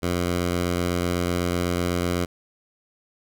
10% pulse tone, 88 Hz, F2, 14 cents sharp, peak -14 dBFS, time 0.02-2.26 s, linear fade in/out 20 ms, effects none

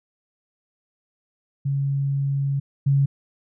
sine tone pair in turn, 138.9 / 138.9 Hz, C#3 / C#3, +4 / +4 cents, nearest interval unison, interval 0 cents, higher neither, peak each -20 / -15 dBFS, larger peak second, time 1.65-2.6 / 2.86-3.06 s, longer first, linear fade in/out 10 ms, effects none

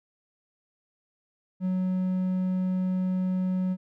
triangle tone, 185 Hz, F#3, in tune, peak -22 dBFS, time 1.6-3.77 s, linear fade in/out 50 ms, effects none

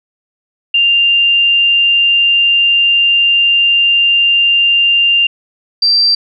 sine tone pair in turn, 2792 / 4696 Hz, F7 / D8, -1 / -1 cents, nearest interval major sixth, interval 900 cents, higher second, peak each -7 dBFS, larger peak neither, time 0.74-5.27 / 5.82-6.15 s, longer first, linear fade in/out 5 ms, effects none

